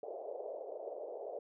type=band-pass noise; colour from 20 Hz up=white; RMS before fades=-44 dBFS; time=0.03-1.39 s; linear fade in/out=2 ms; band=420 to 660 Hz; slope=48 dB/octave; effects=none